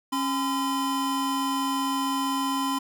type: tone pair together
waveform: square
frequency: 272.6 / 1018 Hz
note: C#4 / C6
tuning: -29 / -48 cents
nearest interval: octave + major seventh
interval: 2281 cents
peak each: -28 dBFS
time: 0.12-2.79 s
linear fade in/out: 10 ms
effects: none